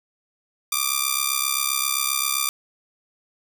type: ring-modulated tone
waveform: 5% pulse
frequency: 1188 Hz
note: D6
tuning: 20 cents sharp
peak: -6 dBFS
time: 0.72-2.49 s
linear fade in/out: 0 ms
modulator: 33.8 Hz
effects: none